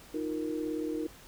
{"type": "chord", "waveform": "sine", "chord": "Eb suspended second", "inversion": "none", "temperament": "equal", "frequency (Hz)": [311.1, 349.2, 466.2], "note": ["Eb4", "F4", "Bb4"], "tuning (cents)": [0, 0, 0], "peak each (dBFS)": [-33, -38, -37], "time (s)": [0.14, 1.07], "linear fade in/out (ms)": 5, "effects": ["pink hiss -53 dBFS RMS until 1.27 s"]}